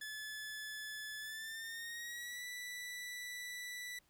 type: tone with pitch glide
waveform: sawtooth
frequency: 1725 to 1970.1 Hz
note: A6 to B6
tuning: -35 to -5 cents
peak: -40 dBFS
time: 0.01-3.99 s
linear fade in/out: 5 ms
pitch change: +230 cents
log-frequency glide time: 1.19-2.44 s
effects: pink hiss -73 dBFS RMS until 4.09 s